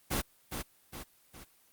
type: noise with echo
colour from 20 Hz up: pink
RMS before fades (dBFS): -31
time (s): 0.1-0.22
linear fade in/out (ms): 20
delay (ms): 410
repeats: 3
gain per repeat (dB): -6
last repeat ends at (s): 1.45
effects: white hiss -65 dBFS RMS until 1.72 s + Opus 24 kbps